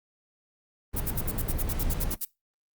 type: noise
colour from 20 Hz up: brown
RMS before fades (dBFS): -30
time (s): 0.93-2.16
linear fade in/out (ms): 20
type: noise bursts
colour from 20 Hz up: violet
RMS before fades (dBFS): -30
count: 13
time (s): 0.96-2.252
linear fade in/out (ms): 10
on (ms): 44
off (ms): 60
effects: noise-tail reverb RT60 0.2 s tail -20 dB re dry + Opus 32 kbps